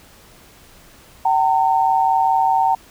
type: tone pair together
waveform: sine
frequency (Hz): 766.1 / 911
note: G5 / A#5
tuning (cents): -40 / -40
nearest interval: minor third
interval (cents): 300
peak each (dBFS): -16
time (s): 1.25-2.75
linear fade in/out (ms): 5
effects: pink hiss -47 dBFS RMS until 2.9 s